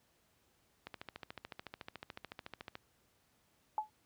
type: click train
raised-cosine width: 0.3 ms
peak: -28 dBFS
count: 27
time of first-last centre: 0.87-2.754 s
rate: 13.8 Hz
type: tone with exponential decay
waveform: sine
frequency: 858 Hz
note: A5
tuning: 44 cents flat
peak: -28 dBFS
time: 3.78-3.9 s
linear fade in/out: 1 ms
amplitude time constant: 24 ms
effects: pink hiss -73 dBFS RMS until 4.05 s + high-pass 60 Hz 12 dB/octave